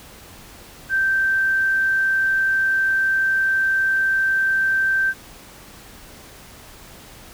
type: tone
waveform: sine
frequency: 1562 Hz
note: G6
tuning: 7 cents flat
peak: -16 dBFS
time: 0.89-5.14 s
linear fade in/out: 50 ms
effects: pink hiss -43 dBFS RMS until 7.33 s